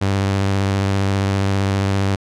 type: tone with vibrato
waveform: sawtooth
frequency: 98 Hz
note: G2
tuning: in tune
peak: -12 dBFS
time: 0.01-2.16 s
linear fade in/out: 10 ms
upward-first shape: triangle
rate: 15 Hz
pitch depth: 27 cents each way
effects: low-pass 7000 Hz 12 dB/octave